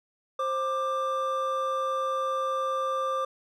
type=tone pair together; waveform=triangle; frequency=527.9 / 1185 Hz; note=C5 / D6; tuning=+15 / +15 cents; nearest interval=octave + major second; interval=1400 cents; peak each=-28 / -26 dBFS; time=0.39-3.25 s; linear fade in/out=5 ms; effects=none